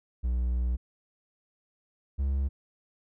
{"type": "tone pair in turn", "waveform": "triangle", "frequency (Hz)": [61, 68.36], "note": ["B1", "C#2"], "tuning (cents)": [-21, -24], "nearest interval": "major second", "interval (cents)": 197, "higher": "second", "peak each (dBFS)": -23, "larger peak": "neither", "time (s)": [[0.23, 0.77], [2.18, 2.49]], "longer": "first", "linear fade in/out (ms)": 20, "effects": []}